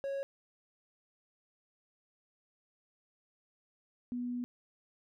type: tone pair in turn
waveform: triangle / sine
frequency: 551 / 244.8 Hz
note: C#5 / B3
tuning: -11 / -15 cents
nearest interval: octave + major second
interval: 1404 cents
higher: first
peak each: -32 / -34 dBFS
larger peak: first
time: 0.04-0.23 / 4.12-4.44 s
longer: second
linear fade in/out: 0 ms
effects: none